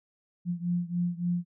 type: beating tone pair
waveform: sine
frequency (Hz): 173.8 / 177.3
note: F3 / F3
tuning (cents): -8 / +26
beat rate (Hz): 3.5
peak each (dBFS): -29 / -31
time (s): 0.45-1.45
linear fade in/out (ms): 50
effects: none